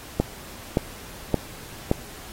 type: click train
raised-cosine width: 2 ms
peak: -5 dBFS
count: 4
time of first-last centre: 0.2-1.914 s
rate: 1.75 Hz
effects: pink hiss -42 dBFS RMS until 2.32 s + AAC 48 kbps